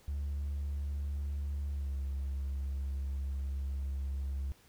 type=tone with pitch glide; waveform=triangle; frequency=71.3 to 68.32 Hz; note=C#2 to C#2; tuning=+49 to -25 cents; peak=-30 dBFS; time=0.08-4.52 s; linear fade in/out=0 ms; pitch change=-74 cents; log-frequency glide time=1.72-1.95 s; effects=tanh soft clip ceiling -29 dBFS + pink hiss -63 dBFS RMS until 4.68 s